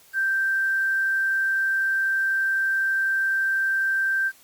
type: tone with quantisation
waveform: sine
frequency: 1568 Hz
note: G6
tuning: in tune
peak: -20 dBFS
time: 0.13-4.32 s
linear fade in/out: 50 ms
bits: 8
effects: white hiss -54 dBFS RMS until 4.43 s + Opus 48 kbps